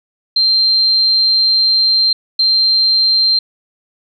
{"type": "tone bursts at uneven times", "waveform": "sine", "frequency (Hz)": 4155, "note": "C8", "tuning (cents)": -13, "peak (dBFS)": -9, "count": 2, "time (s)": [[0.36, 2.13], [2.39, 3.39]], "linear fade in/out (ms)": 5, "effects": []}